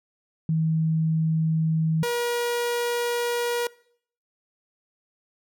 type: tone pair in turn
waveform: sine / sawtooth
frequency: 160 / 478.6 Hz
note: D#3 / A#4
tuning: +49 / +46 cents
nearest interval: octave + perfect fifth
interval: 1897 cents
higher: second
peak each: -20 dBFS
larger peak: neither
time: 0.49-2.03 / 2.03-3.67 s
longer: second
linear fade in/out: 2 ms
effects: noise-tail reverb RT60 0.6 s tail -22 dB re dry